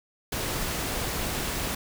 pink noise, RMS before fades -30 dBFS, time 0.32-1.75 s, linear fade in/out 5 ms, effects none

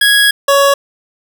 25% pulse tone pair in turn, 1661.2 / 558.9 Hz, G#6 / C#5, 0 / +14 cents, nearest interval octave + perfect fifth, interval 1886 cents, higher first, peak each -3 dBFS, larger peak neither, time 0.01-0.31 / 0.48-0.74 s, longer first, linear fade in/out 5 ms, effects none

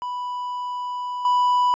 triangle tone with level steps, 987.8 Hz, B5, in tune, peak -24 / -14 dBFS, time 0.02-1.74 s, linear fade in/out 0 ms, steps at 1.25 s, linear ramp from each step 2 ms, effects resampled to 16000 Hz

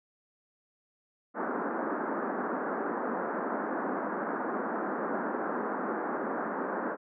pink band-pass noise, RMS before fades -33 dBFS, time 1.34-6.97 s, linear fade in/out 50 ms, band 210 to 1600 Hz, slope 48 dB/octave, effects none

